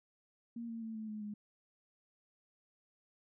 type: tone with pitch steps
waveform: sine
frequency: 233.5 / 228.3 / 223.2 / 218.2 / 213.4 / 208.6 Hz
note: A#3 / A#3 / A3 / A3 / G#3 / G#3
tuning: +3 / -36 / +25 / -14 / +47 / +8 cents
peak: -40 dBFS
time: 0.56-1.34 s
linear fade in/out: 5 ms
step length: 130 ms
effects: none